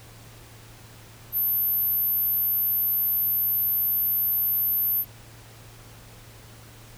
sine tone, 13080 Hz, G#9, 28 cents flat, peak -21 dBFS, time 1.32-5.05 s, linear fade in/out 50 ms, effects added 113 Hz sine -48 dBFS peak until 6.97 s + pink hiss -49 dBFS RMS until 6.97 s

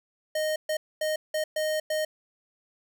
square tone bursts at uneven times, 619 Hz, D#5, 9 cents flat, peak -26 dBFS, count 6, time 0.35-0.56 / 0.69-0.77 / 1.01-1.16 / 1.34-1.44 / 1.56-1.8 / 1.9-2.05 s, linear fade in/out 5 ms, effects none

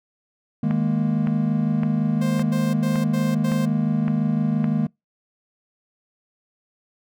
triangle chord, D# suspended fourth, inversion none, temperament just, 155.56 / 207.4 / 233.3 Hz, D#3 / G#3 / A#3, 0 / -2 / +2 cents, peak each -21 dBFS, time 0.63-4.87 s, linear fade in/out 5 ms
click train, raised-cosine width 0.5 ms, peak -17 dBFS, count 8, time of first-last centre 0.71-4.643 s, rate 1.78 Hz
sawtooth tone bursts, 525 Hz, C5, 6 cents sharp, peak -26 dBFS, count 5, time 2.21-3.658 s, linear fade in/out 10 ms, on 220 ms, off 87 ms
effects noise-tail reverb RT60 0.2 s tail -26 dB re dry

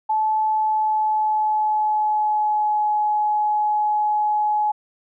sine tone with pitch glide, 866 to 844.8 Hz, A5 to G#5, -28 to +29 cents, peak -17 dBFS, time 0.09-4.72 s, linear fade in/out 10 ms, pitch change -43 cents, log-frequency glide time 0.44-2.9 s, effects none

